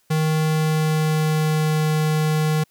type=tone with pitch glide; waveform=square; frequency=156.4 to 154.87 Hz; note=D#3 to D#3; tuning=+9 to -8 cents; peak=-18 dBFS; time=0.1-2.64 s; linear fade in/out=10 ms; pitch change=-17 cents; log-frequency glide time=0.46-1.88 s; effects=white hiss -63 dBFS RMS until 2.7 s